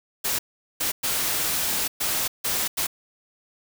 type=noise bursts at uneven times; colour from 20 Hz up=white; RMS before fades=-25 dBFS; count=6; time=0.24-0.39 / 0.8-0.92 / 1.03-1.88 / 2-2.28 / 2.44-2.68 / 2.77-2.87 s; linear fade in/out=10 ms; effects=none